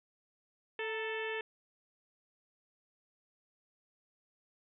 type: harmonic tone with a mistuned harmonic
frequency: 440 Hz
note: A4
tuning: in tune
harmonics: 1 / 2 / 3 / 4 / 5 / 6 / 7 / 8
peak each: -38 / -45 / -51 / -41 / -46 / -44 / -49 / -55 dBFS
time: 0.79-1.41 s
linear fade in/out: 2 ms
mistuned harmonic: 2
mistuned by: +67 cents
effects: none